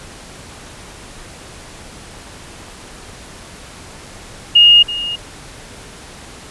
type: tone with echo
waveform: sine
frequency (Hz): 2851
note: F7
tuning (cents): +35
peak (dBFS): -4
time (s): 4.55-4.83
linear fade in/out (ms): 10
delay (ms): 330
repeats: 1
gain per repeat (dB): -15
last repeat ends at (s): 5.16
effects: pink hiss -36 dBFS RMS until 6.5 s + resampled to 24000 Hz